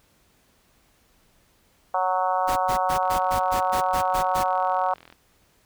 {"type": "harmonic tone", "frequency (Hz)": 185, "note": "F#3", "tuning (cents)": 0, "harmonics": [3, 4, 5, 6, 7, 8], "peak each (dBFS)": [-29, -24, -26, -28, -32, -39], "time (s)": [1.94, 4.94], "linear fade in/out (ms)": 5}
{"type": "noise bursts", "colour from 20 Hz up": "pink", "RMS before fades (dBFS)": -31, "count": 10, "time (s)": [2.47, 4.44], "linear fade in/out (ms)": 20, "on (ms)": 98, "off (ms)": 110}
{"type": "click train", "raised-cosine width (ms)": 0.3, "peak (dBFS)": -30, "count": 89, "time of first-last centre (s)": [3.03, 5.125], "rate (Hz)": 42}
{"effects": ["pink hiss -62 dBFS RMS until 5.65 s"]}